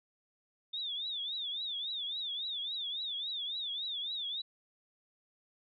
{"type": "tone with vibrato", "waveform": "sine", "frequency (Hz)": 3591, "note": "A7", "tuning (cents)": 35, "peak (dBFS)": -35, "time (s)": [0.73, 4.42], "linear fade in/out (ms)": 10, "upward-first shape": "triangle", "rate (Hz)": 3.6, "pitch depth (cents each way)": 170, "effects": []}